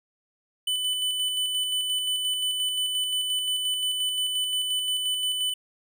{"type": "tone with tremolo", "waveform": "square", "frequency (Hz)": 3000, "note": "F#7", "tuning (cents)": 23, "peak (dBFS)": -24, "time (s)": [0.67, 5.54], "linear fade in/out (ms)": 5, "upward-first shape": "square", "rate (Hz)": 5.7, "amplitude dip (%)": 30, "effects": []}